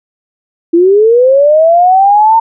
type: linear sweep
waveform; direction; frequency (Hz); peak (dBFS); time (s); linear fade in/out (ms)
sine; up; 328.6 to 914; -3; 0.73-2.4; 10
effects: none